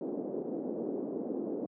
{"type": "band-pass noise", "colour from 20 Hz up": "pink", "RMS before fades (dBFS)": -36, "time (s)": [0.01, 1.66], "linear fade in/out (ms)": 2, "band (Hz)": [240, 480], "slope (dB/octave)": 24, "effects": ["high-pass 150 Hz 12 dB/octave"]}